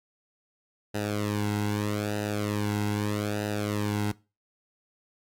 sawtooth tone with flanger, 104.2 Hz, G#2, 6 cents sharp, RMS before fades -29 dBFS, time 0.94-4.12 s, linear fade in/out 10 ms, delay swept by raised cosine 0.9 to 1.71 ms, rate 0.8 Hz, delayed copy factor -0.9, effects noise-tail reverb RT60 0.3 s tail -22 dB re dry + AAC 64 kbps

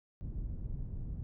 pink low-pass noise, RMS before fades -39 dBFS, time 0.21-1.23 s, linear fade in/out 0 ms, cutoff 130 Hz, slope 12 dB/octave, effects none

